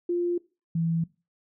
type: tone pair in turn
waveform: sine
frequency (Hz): 349.2 / 165.37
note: F4 / E3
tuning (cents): 0 / +6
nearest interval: octave + minor second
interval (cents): 1294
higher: first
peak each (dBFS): -23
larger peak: neither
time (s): 0.09-0.38 / 0.75-1.04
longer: neither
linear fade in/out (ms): 5
effects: noise-tail reverb RT60 0.3 s tail -21 dB re dry